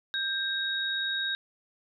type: tone pair together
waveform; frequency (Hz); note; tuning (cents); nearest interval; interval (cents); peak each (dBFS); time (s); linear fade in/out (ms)
sine; 1587 / 3775; G6 / A#7; +21 / +21; octave + minor third; 1500; -31 / -30; 0.14-1.35; 0
effects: none